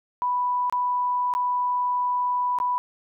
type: tone with dropouts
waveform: sine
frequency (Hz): 987.8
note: B5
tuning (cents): 0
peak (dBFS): -21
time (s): 0.22-2.78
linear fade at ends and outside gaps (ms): 0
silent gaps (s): 0.698-0.725 / 1.338-1.35 / 2.587-2.601
effects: none